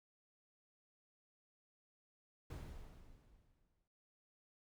brown noise with exponential decay, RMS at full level -44 dBFS, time 2.5-3.88 s, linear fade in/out 5 ms, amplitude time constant 300 ms, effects none

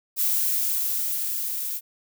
violet noise with level ramp, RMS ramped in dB -22 to -30 dBFS, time 0.16-1.81 s, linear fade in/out 50 ms, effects none

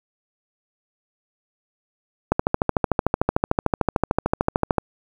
click train, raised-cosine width 1 ms, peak -3 dBFS, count 34, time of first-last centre 2.32-4.783 s, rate 13.4 Hz, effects 7-bit

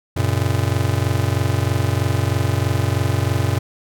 square chord, F# major, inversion none, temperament just, 92.5 / 115.62 / 138.75 Hz, F#2 / A#2 / C#3, 0 / -14 / +2 cents, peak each -21 / -21 / -25 dBFS, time 0.16-3.59 s, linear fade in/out 10 ms, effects none

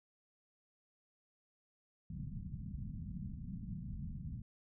white low-pass noise, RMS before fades -44 dBFS, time 2.1-4.42 s, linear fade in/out 5 ms, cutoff 210 Hz, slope 48 dB/octave, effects none

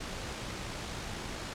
pink noise with amplitude modulation, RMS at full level -38 dBFS, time 0-1.54 s, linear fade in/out 10 ms, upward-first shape sine, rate 55.9 Hz, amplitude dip 25%, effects low-pass 7000 Hz 12 dB/octave

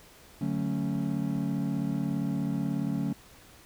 triangle chord, D major seventh, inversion none, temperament equal with one note detuned, 146.83 / 185 / 221.9 / 277.2 Hz, D3 / F#3 / A3 / C#4, 0 / 0 / +15 / 0 cents, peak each -31 dBFS, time 0.41-3.13 s, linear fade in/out 5 ms, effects pink hiss -54 dBFS RMS until 3.65 s

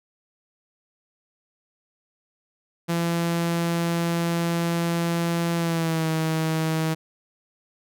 sawtooth tone with pitch glide, 169.3 to 159.8 Hz, E3 to D#3, +46 to +47 cents, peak -18 dBFS, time 2.88-6.95 s, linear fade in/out 20 ms, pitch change -99 cents, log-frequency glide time 5.56-6.09 s, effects none

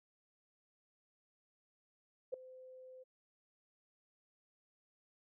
sine tone with ADSR envelope, 514 Hz, C5, 31 cents flat, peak -33 dBFS, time 2.32-3.04 s, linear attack 19 ms, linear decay 4 ms, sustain -19 dB, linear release 18 ms, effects none

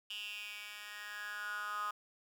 10% pulse tone with high-pass filter sweep, 207.7 Hz, G#3, in tune, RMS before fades -43 dBFS, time 0.1-1.91 s, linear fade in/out 5 ms, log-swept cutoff 2900 to 1200 Hz, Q 8.3, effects 11-bit

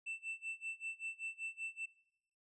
triangle tone with tremolo, 2667 Hz, E7, 20 cents sharp, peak -37 dBFS, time 0.06-1.86 s, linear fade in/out 10 ms, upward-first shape sine, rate 5.2 Hz, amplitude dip 100%, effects noise-tail reverb RT60 1.0 s tail -25 dB re dry + resampled to 24000 Hz

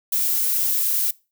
violet noise, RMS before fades -21 dBFS, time 0.12-1.11 s, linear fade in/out 5 ms, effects noise-tail reverb RT60 0.3 s tail -23 dB re dry

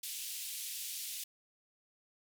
white band-pass noise, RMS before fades -42 dBFS, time 0.03-1.24 s, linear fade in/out 5 ms, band 2600 to 15000 Hz, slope 24 dB/octave, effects none

